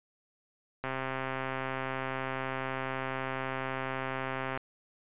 click train, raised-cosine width 0.5 ms, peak -19 dBFS, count 494, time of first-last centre 0.84-4.575 s, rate 132 Hz, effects resampled to 8000 Hz

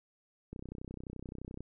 click train, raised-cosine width 3 ms, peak -30 dBFS, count 35, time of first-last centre 0.53-1.606 s, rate 31.6 Hz, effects none

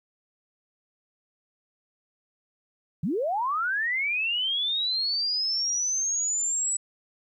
sine linear sweep, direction up, 135.9 to 7902 Hz, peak -24 dBFS, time 3.03-6.77 s, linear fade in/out 5 ms, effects 11-bit

